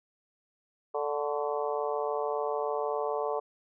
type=harmonic tone with a mistuned harmonic; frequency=146.83 Hz; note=D3; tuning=in tune; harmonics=3 / 4 / 5 / 6 / 7 / 8; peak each=-32 / -34 / -36 / -38 / -39 / -40 dBFS; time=0.94-3.4 s; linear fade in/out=10 ms; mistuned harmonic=8; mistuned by=-65 cents; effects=none